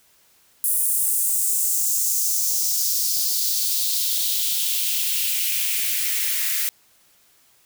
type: noise with high-pass filter sweep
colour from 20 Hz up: blue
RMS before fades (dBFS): -22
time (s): 0.64-6.69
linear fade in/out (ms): 0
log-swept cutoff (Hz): 10000 to 1800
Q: 2.5
effects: white hiss -58 dBFS RMS until 7.65 s